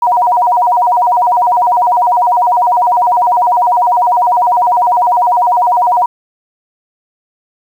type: tone with vibrato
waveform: sine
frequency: 831 Hz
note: G#5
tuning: 1 cent sharp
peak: -7 dBFS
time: 0.02-6.06 s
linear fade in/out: 5 ms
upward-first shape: square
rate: 10 Hz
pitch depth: 250 cents each way
effects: 7-bit